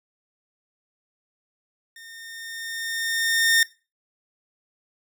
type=tone with level ramp; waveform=sawtooth; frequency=1825 Hz; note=A#6; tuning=37 cents flat; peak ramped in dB=-39 to -11 dBFS; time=1.96-3.63 s; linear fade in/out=2 ms; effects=noise-tail reverb RT60 0.3 s tail -20 dB re dry